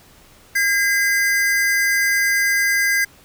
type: tone pair together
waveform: square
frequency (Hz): 1619.1 / 2040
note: G#6 / C7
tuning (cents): -44 / -44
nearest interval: major third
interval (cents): 400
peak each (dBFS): -19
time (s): 0.55-3.05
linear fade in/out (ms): 10
effects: pink hiss -49 dBFS RMS until 3.24 s